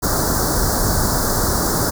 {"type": "band-stop noise", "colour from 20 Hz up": "pink", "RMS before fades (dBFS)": -18, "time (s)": [0.02, 1.91], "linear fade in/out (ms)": 20, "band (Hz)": [1600, 4500], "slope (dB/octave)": 48, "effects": []}